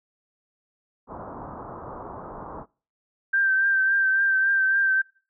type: low-pass noise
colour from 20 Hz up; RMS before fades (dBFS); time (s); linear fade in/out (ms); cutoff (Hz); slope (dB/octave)
white; -38; 1.07-2.66; 50; 1200; 48
type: tone with vibrato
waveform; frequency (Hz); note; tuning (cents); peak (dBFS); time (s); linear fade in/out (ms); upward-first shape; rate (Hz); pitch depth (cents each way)
sine; 1568; G6; 0; -18; 3.33-5.02; 10; triangle; 3.6; 34
effects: noise-tail reverb RT60 0.4 s tail -25 dB re dry